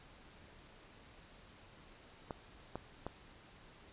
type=clicks; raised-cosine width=1 ms; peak=-26 dBFS; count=3; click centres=2.308 / 2.756 / 3.066 s; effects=pink hiss -59 dBFS RMS until 3.92 s + resampled to 8000 Hz